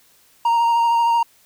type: tone with vibrato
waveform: triangle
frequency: 932.3 Hz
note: A#5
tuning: in tune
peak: -12 dBFS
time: 0.45-1.23 s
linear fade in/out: 5 ms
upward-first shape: sine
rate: 13 Hz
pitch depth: 17 cents each way
effects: white hiss -55 dBFS RMS until 1.45 s